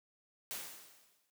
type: noise with exponential decay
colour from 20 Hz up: white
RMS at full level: -40 dBFS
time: 0.51-1.3 s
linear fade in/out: 0 ms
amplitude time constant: 170 ms
effects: noise-tail reverb RT60 0.1 s tail -21 dB re dry + high-pass 150 Hz 12 dB/octave